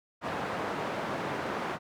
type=band-pass noise; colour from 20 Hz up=white; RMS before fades=-34 dBFS; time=0.21-1.79 s; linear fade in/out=50 ms; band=130 to 1100 Hz; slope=12 dB/octave; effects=none